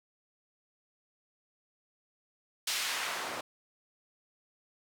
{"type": "noise with band-pass filter sweep", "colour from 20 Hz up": "white", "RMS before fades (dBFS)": -35, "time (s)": [2.67, 3.41], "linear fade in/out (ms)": 5, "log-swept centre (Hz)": [3700, 590], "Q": 0.75, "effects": []}